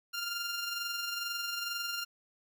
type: tone with amplitude modulation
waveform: 15% pulse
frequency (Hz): 1396.9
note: F6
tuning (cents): 0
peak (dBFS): -26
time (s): 0.13-2.05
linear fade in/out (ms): 20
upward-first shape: sine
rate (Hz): 22.2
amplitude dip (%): 40
effects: none